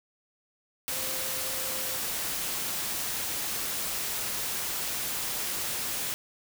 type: tone in noise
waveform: sine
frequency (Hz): 523.3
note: C5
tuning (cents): 0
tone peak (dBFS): -43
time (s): 0.92-1.98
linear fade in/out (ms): 0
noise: white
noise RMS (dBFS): -32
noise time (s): 0.88-6.14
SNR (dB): -14
effects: none